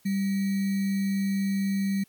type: tone with sample-and-hold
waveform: sine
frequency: 196 Hz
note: G3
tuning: in tune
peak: -23 dBFS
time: 0.05-2.04 s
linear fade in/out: 10 ms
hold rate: 2100 Hz
effects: white hiss -62 dBFS RMS until 2.08 s + MP3 96 kbps